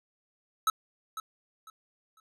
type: tone with echo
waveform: square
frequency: 1300 Hz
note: E6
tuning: 24 cents flat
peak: -23 dBFS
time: 0.67-0.7 s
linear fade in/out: 2 ms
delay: 500 ms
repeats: 3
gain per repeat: -12 dB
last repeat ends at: 2.2 s
effects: resampled to 32000 Hz

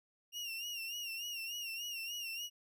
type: tone with vibrato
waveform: 30% pulse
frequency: 2794 Hz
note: F7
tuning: in tune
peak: -37 dBFS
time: 0.32-2.5 s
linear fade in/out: 50 ms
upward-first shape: sine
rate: 3.4 Hz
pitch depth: 74 cents each way
effects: none

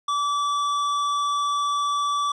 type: tone with hard clipping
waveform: sine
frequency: 1155 Hz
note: D6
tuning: 29 cents flat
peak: -23 dBFS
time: 0.08-2.32 s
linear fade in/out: 5 ms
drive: 11 dB
effects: resampled to 32000 Hz

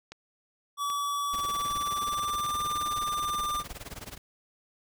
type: click train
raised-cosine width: 0.2 ms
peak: -25 dBFS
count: 4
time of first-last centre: 0.12-2.464 s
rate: 1.28 Hz
type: tone with pitch glide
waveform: square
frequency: 1145 to 1193.6 Hz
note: D6 to D6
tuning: -44 to +28 cents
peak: -29 dBFS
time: 0.77-3.64 s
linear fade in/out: 50 ms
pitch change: +72 cents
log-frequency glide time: 1.32-2.62 s
type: noise with tremolo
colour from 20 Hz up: pink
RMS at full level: -39 dBFS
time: 1.33-4.18 s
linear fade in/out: 5 ms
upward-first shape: sine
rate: 19 Hz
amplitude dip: 90%
effects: none

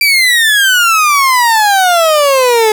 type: exponential sweep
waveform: 30% pulse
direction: down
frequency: 2362 to 423.9 Hz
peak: -4 dBFS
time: 0.01-2.72 s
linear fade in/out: 2 ms
effects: none

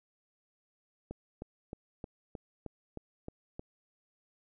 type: click train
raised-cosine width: 2 ms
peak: -27 dBFS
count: 9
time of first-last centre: 1.11-3.594 s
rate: 3.22 Hz
effects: none

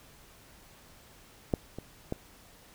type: clicks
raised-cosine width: 2 ms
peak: -12 / -25 / -18 dBFS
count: 3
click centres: 1.538 / 1.786 / 2.124 s
effects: pink hiss -56 dBFS RMS until 2.74 s

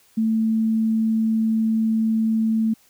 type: tone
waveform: sine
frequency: 222 Hz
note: A3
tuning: 16 cents sharp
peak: -17 dBFS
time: 0.17-2.74 s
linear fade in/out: 10 ms
effects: white hiss -57 dBFS RMS until 2.89 s

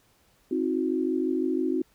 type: tone cluster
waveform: sine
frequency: 264.8 / 318.4 / 364.5 Hz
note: C4 / D#4 / F#4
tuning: +21 / +40 / -26 cents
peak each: -28 dBFS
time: 0.51-1.82 s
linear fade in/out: 5 ms
effects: pink hiss -64 dBFS RMS until 1.94 s

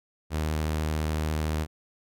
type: tone with vibrato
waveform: sawtooth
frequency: 77.5 Hz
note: D#2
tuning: 6 cents flat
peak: -22 dBFS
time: 0.3-1.67 s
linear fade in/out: 50 ms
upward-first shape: square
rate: 14 Hz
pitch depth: 11 cents each way
effects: none

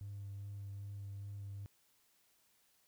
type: tone with vibrato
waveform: triangle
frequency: 100.2 Hz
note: G2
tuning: 38 cents sharp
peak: -40 dBFS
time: 0.01-1.66 s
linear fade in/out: 0 ms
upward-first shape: sine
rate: 2.5 Hz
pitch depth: 16 cents each way
effects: tanh soft clip ceiling -40 dBFS + white hiss -73 dBFS RMS until 2.87 s

